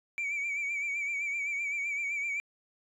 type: tone with vibrato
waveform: sine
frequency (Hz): 2302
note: D7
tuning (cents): -35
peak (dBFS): -28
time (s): 0.18-2.4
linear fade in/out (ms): 0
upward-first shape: sine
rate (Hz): 7.8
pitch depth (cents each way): 57
effects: tanh soft clip ceiling -29 dBFS